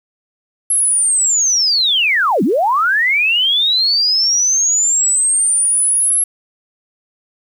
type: linear two-way sweep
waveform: sine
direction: down then up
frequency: 11175 to 174.1 to 11175 Hz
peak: -11 dBFS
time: 0.7-6.24 s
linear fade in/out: 5 ms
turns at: 2.43 s
effects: 7-bit